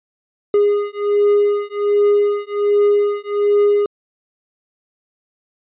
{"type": "beating tone pair", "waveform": "triangle", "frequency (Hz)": [410, 411.3], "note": ["G#4", "G#4"], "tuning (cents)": [-22, -17], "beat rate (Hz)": 1.3, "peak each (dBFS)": -14, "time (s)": [0.54, 3.86], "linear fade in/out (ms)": 2, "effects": ["resampled to 8000 Hz"]}